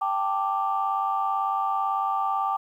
sine chord, G suspended second, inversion none, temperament just, 784 / 882 / 1176 Hz, G5 / A5 / D6, 0 / +4 / +2 cents, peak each -26 / -29 / -26 dBFS, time 0.01-2.57 s, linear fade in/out 10 ms, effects tanh soft clip ceiling -14 dBFS + 10-bit

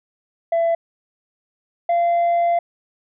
sine tone pair in turn, 670 / 688 Hz, E5 / F5, +28 / -26 cents, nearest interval unison, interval 46 cents, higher second, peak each -13 / -12 dBFS, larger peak second, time 0.52-0.75 / 1.89-2.59 s, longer second, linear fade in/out 5 ms, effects tanh soft clip ceiling -14 dBFS

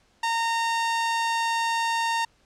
sawtooth tone, 919 Hz, A#5, 25 cents flat, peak -19 dBFS, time 0.23-2.25 s, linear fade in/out 5 ms, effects pink hiss -63 dBFS RMS until 2.45 s + low-pass 7000 Hz 12 dB/octave

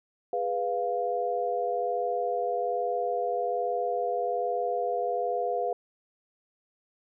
sine chord, F diminished, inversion first, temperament equal with one note detuned, 412.7 / 493.9 / 698.5 Hz, Ab4 / Cb5 / F5, -11 / 0 / 0 cents, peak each -33 / -30 / -29 dBFS, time 0.33-5.73 s, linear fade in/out 2 ms, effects none

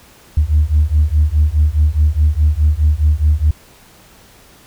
sine beating tone pair, 73.42 / 78.22 Hz, D2 / D#2, 0 / +10 cents, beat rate 4.8 Hz, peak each -12 dBFS, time 0.37-3.51 s, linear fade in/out 5 ms, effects tanh soft clip ceiling -4 dBFS + pink hiss -45 dBFS RMS until 4.66 s

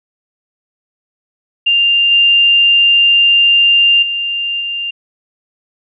sine tone with level steps, 2794 Hz, F7, in tune, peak -8 / -6 / -15 / -17 dBFS, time 1.66-4.91 s, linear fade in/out 10 ms, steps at 2.11 / 4.02 / 4.6 s, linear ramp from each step 10 ms, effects none

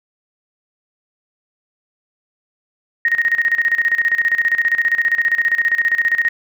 sine tone with tremolo, 1864.7 Hz, A#6, in tune, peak -11 dBFS, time 3.05-6.29 s, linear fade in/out 2 ms, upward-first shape square, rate 15 Hz, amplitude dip 75%, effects none

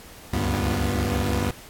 sawtooth tone cluster, 69.3 / 75.2 / 98 / 244.8 / 349.5 Hz, C#2 / D2 / G2 / B3 / F4, 0 / +42 / 0 / -15 / +1 cents, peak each -25 / -25 / -22 / -24 / -30 dBFS, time 0.33-1.51 s, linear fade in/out 5 ms, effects pink hiss -45 dBFS RMS until 1.69 s + AAC 64 kbps

